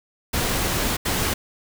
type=noise bursts at uneven times; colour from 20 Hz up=pink; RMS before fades=-23 dBFS; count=2; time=0.33-0.97 / 1.05-1.34 s; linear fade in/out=10 ms; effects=none